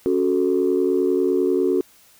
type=chord; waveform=sine; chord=F# minor; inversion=second; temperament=equal; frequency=277.2 / 370 / 440 Hz; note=C#4 / F#4 / A4; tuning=0 / 0 / 0 cents; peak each=-22 / -18 / -22 dBFS; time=0.06-1.81 s; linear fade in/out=0 ms; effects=tanh soft clip ceiling -9 dBFS + white hiss -53 dBFS RMS until 2.19 s